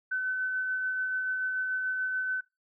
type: tone with tremolo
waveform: sine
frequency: 1516 Hz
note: F#6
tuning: 42 cents sharp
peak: -27 dBFS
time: 0.11-2.41 s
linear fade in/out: 10 ms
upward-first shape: sine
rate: 6.9 Hz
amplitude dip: 25%
effects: noise-tail reverb RT60 0.2 s tail -18 dB re dry